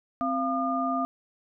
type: tone cluster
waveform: sine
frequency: 261.5 / 689 / 1212 Hz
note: C4 / F5 / D#6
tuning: -1 / -24 / -46 cents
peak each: -29 dBFS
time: 0.21-1.05 s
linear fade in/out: 0 ms
effects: none